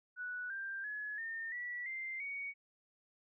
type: tone with pitch steps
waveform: sine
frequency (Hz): 1477 / 1583 / 1696.6 / 1818.4 / 1948.9 / 2089 / 2239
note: F#6 / G6 / G#6 / A#6 / B6 / C7 / C#7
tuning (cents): -3 / +17 / +36 / -43 / -23 / -3 / +17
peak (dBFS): -39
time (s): 0.16-2.54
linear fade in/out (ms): 50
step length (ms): 340
effects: none